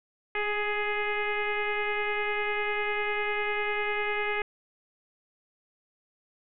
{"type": "tone with frequency modulation", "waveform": "sine", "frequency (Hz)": 1252, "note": "D#6", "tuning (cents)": 10, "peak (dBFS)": -26, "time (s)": [0.35, 4.42], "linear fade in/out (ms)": 2, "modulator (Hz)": 419, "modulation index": 3, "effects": []}